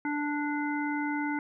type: harmonic tone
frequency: 293.7 Hz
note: D4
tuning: in tune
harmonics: 1 / 3 / 5 / 7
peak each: -30 / -35 / -37 / -38 dBFS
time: 0.05-1.39 s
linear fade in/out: 2 ms
effects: none